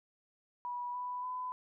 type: tone with pitch steps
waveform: sine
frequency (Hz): 976 / 990.2 / 1004.6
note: B5 / B5 / B5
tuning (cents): -21 / +4 / +29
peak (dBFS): -36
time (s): 0.65-1.52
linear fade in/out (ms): 0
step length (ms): 290
effects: none